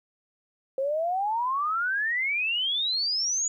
sine exponential sweep, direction up, 523.3 to 6940 Hz, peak -24 dBFS, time 0.78-3.48 s, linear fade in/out 2 ms, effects 11-bit

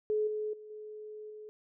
sine tone with level steps, 426.7 Hz, G#4, 47 cents sharp, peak -27 / -32 / -46 / -42 / -44 dBFS, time 0.1-1.49 s, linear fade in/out 0 ms, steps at 0.27 / 0.53 / 0.7 / 1.3 s, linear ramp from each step 5 ms, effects none

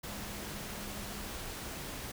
sine tone in noise, 204.1 Hz, G#3, 30 cents flat, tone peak -48 dBFS, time 0.07-1.32 s, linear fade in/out 10 ms, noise pink, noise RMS -42 dBFS, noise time 0.03-2.12 s, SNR -9 dB, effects none

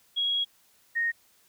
sine tone pair in turn, 3310 / 1857.7 Hz, G#7 / A#6, -6 / -6 cents, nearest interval minor seventh, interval 1000 cents, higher first, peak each -24 dBFS, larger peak neither, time 0.16-0.45 / 0.95-1.12 s, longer first, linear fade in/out 20 ms, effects white hiss -63 dBFS RMS until 1.48 s

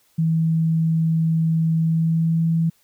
sine tone with pitch glide, 162.1 to 164.27 Hz, E3 to E3, -29 to -6 cents, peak -16 dBFS, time 0.18-2.7 s, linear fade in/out 10 ms, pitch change +23 cents, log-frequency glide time 1.78-2.45 s, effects white hiss -61 dBFS RMS until 2.83 s

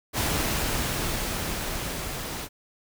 pink noise with level ramp, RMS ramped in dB -25 to -34 dBFS, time 0.13-2.49 s, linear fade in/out 50 ms, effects none

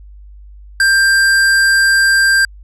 square tone, 1585 Hz, G6, 19 cents sharp, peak -9 dBFS, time 0.8-2.45 s, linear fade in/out 2 ms, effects added 50 Hz sine -34 dBFS peak until 2.63 s + resampled to 24000 Hz

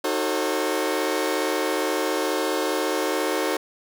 sawtooth chord, D# diminished seventh, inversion none, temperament just, 311.1 / 373.4 / 448 / 537.6 Hz, D#4 / F#4 / A4 / C5, 0 / +16 / +31 / +47 cents, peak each -24 dBFS, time 0.04-3.57 s, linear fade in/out 5 ms, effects none

